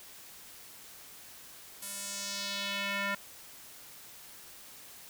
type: tone with band-pass filter sweep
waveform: square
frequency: 199.7 Hz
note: G3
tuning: 32 cents sharp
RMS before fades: -36 dBFS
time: 1.82-3.15 s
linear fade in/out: 5 ms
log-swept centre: 11000 to 1700 Hz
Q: 1.7
effects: white hiss -51 dBFS RMS until 5.09 s